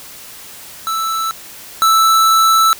square tone pair in turn, 1318.5 / 1318.5 Hz, E6 / E6, 0 / 0 cents, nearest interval unison, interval 0 cents, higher neither, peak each -17 / -9 dBFS, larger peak second, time 0.87-1.31 / 1.82-2.73 s, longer second, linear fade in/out 0 ms, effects white hiss -35 dBFS RMS until 2.79 s

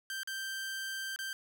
sawtooth tone with dropouts, 1568 Hz, G6, in tune, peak -33 dBFS, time 0.1-1.33 s, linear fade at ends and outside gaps 1 ms, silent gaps 0.233-0.274 / 1.161-1.189 s, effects 10-bit

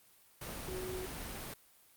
sine tone in noise, 370 Hz, F#4, in tune, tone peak -40 dBFS, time 0.68-1.06 s, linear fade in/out 5 ms, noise pink, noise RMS -43 dBFS, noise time 0.41-1.54 s, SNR 0 dB, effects white hiss -64 dBFS RMS until 1.96 s + Opus 32 kbps

